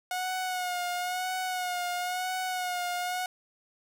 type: tone with vibrato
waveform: sawtooth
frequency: 727 Hz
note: F#5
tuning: 31 cents flat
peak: -26 dBFS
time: 0.11-3.26 s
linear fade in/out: 2 ms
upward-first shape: sine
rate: 0.99 Hz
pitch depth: 39 cents each way
effects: none